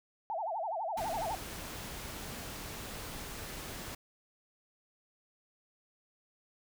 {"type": "tone with vibrato", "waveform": "sine", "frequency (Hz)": 764, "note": "G5", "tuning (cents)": -45, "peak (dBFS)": -33, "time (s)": [0.3, 1.35], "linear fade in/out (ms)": 0, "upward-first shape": "sine", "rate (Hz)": 12, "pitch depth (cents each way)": 300}
{"type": "noise", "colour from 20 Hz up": "pink", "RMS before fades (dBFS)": -43, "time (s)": [0.97, 3.95], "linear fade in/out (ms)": 5}
{"effects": []}